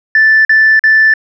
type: tone bursts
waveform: sine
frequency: 1760 Hz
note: A6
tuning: in tune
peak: -3 dBFS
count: 3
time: 0.15-1.138 s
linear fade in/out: 2 ms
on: 300 ms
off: 44 ms
effects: tanh soft clip ceiling -1 dBFS